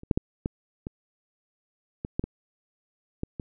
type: clicks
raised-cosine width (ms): 3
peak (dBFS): -30 / -8 / -10 / -14 / -20 / -18 / -12 / -18 / -16 / -20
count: 10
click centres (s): 0.034 / 0.112 / 0.175 / 0.459 / 0.869 / 2.049 / 2.195 / 2.24 / 3.234 / 3.398
effects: none